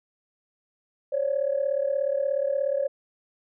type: tone pair together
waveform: sine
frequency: 538.2 / 575 Hz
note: C5 / D5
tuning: +49 / -37 cents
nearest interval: minor second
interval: 114 cents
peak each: -25 / -25 dBFS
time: 1.12-2.88 s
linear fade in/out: 10 ms
effects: tanh soft clip ceiling -15 dBFS